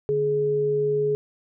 sine tone pair together, 146.83 / 420.4 Hz, D3 / G#4, 0 / +21 cents, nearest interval octave + tritone, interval 1821 cents, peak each -30 / -20 dBFS, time 0.09-1.15 s, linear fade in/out 0 ms, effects none

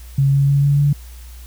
sine tone with pitch steps, 137.8 / 139.32 / 140.86 / 142.41 / 143.98 Hz, C#3 / C#3 / C#3 / C#3 / D3, -10 / +9 / +28 / +47 / -34 cents, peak -11 dBFS, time 0.18-0.93 s, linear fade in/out 5 ms, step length 150 ms, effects added 60 Hz sine -34 dBFS peak until 1.46 s + white hiss -46 dBFS RMS until 1.46 s

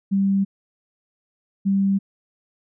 sine tone pair in turn, 196 / 196 Hz, G3 / G3, 0 / 0 cents, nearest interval unison, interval 0 cents, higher neither, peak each -16 dBFS, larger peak neither, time 0.11-0.45 / 1.65-1.99 s, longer neither, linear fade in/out 20 ms, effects none

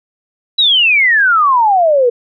sine exponential sweep, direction down, 3974 to 466.2 Hz, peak -7 dBFS, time 0.58-2.1 s, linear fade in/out 10 ms, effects none

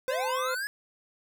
harmonic tone, 514 Hz, C5, 31 cents flat, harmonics 1 / 2 / 3 / 4 / 5 / 7, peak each -31 / -37 / -39 / -43 / -45 / -46 dBFS, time 0.08-0.55 s, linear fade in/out 10 ms
square linear sweep, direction up, 493.9 to 1711 Hz, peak -31 dBFS, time 0.08-0.67 s, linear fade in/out 0 ms
effects none

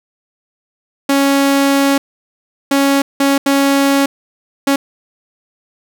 sawtooth tone bursts at uneven times, 277.2 Hz, C#4, in tune, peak -6 dBFS, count 5, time 1.09-1.98 / 2.71-3.02 / 3.2-3.38 / 3.46-4.06 / 4.67-4.76 s, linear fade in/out 5 ms, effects none

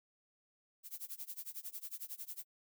violet noise with tremolo, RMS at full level -43 dBFS, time 0.83-2.45 s, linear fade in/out 50 ms, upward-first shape sine, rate 11 Hz, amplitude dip 95%, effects none

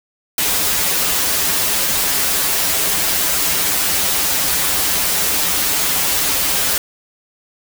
white noise with comb filter, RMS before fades -17 dBFS, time 0.38-6.78 s, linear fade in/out 2 ms, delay 8.5 ms, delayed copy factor -0.9, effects none

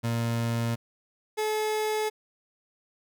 30% pulse tone pair in turn, 116.54 / 429.9 Hz, A#2 / A4, 0 / -40 cents, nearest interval octave + major seventh, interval 2260 cents, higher second, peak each -23 dBFS, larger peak neither, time 0.03-0.76 / 1.37-2.1 s, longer neither, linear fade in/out 20 ms, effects none

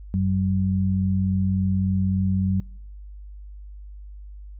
sine tone pair together, 93.48 / 190 Hz, F#2 / F#3, +18 / +46 cents, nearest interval octave, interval 1228 cents, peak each -22 dBFS, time 0.14-2.6 s, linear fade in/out 0 ms, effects noise-tail reverb RT60 0.8 s tail -26 dB re dry + added 50 Hz sine -37 dBFS peak until 4.59 s

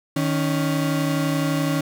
35% pulse tone pair together, 155.56 / 279.3 Hz, D#3 / C#4, 0 / +13 cents, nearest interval minor seventh, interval 1013 cents, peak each -21 / -21 dBFS, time 0.16-1.81 s, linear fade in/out 5 ms, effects none

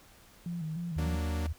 sine tone with vibrato, 164.81 Hz, E3, in tune, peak -33 dBFS, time 0.46-1.15 s, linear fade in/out 2 ms, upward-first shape square, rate 3.3 Hz, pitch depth 77 cents each way
sine tone, 78.2 Hz, D#2, 9 cents sharp, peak -30 dBFS, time 0.96-1.53 s, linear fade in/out 10 ms
sawtooth chord, Gb augmented, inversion none, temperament equal, 185 / 233.1 / 293.7 Hz, Gb3 / Bb3 / D4, 0 / 0 / 0 cents, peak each -37 dBFS, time 0.98-1.47 s, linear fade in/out 5 ms
effects pink hiss -58 dBFS RMS until 1.58 s

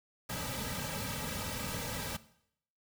pink noise with comb filter, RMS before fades -38 dBFS, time 0.29-2.17 s, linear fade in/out 10 ms, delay 2.8 ms, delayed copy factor -0.95, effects noise-tail reverb RT60 0.7 s tail -17 dB re dry

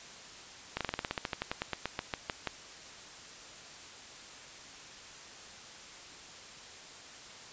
slowing click train, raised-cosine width 0.3 ms, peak -16 dBFS, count 20, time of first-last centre 0.77-2.473 s, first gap 37 ms, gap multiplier 1.09, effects white hiss -49 dBFS RMS until 7.52 s + resampled to 16000 Hz

